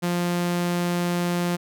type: tone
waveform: sawtooth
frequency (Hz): 175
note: F3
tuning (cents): +4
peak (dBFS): -18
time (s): 0.02-1.57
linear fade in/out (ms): 20
effects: none